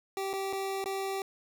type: tone with dropouts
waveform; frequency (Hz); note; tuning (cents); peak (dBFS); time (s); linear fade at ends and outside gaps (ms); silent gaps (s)
25% pulse; 388.5; G4; -16; -28; 0.17-1.22; 1; 0.331-0.336 / 0.528-0.532 / 0.842-0.858
effects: none